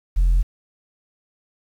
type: tone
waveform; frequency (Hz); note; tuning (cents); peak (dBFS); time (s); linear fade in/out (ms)
sine; 42.95; F1; -28; -11; 0.16-0.43; 20
effects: tanh soft clip ceiling -12 dBFS + 8-bit